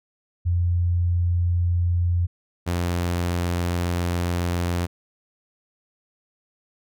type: tone pair in turn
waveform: sine / sawtooth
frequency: 87.31 / 87.31 Hz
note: F2 / F2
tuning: 0 / 0 cents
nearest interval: unison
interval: 0 cents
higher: neither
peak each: -18 dBFS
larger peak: neither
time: 0.45-2.27 / 2.66-4.87 s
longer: second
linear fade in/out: 20 ms
effects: none